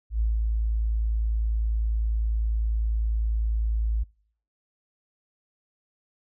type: tone with ADSR envelope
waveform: sine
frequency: 55 Hz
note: A1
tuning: in tune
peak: -20 dBFS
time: 0.1-4.04 s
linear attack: 100 ms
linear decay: 170 ms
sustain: -2 dB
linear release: 16 ms
effects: noise-tail reverb RT60 0.6 s tail -26 dB re dry